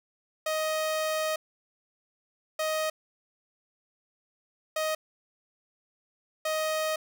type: tone bursts at uneven times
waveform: sawtooth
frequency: 626 Hz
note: D#5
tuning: 10 cents sharp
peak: -23 dBFS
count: 4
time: 0.46-1.36 / 2.59-2.9 / 4.76-4.95 / 6.45-6.96 s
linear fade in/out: 5 ms
effects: none